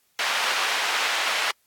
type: band-pass noise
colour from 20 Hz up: white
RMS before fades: -25 dBFS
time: 0.19-1.51 s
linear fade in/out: 2 ms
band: 820 to 2900 Hz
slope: 12 dB/octave
effects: white hiss -66 dBFS RMS until 1.66 s + AAC 64 kbps